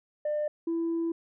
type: tone pair in turn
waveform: sine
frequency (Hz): 599 / 332.7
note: D5 / E4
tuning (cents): +34 / +16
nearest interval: minor seventh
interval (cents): 1018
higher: first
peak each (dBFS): -25 / -25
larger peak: neither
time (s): 0.25-0.48 / 0.67-1.12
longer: second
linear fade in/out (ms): 5
effects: tanh soft clip ceiling -24 dBFS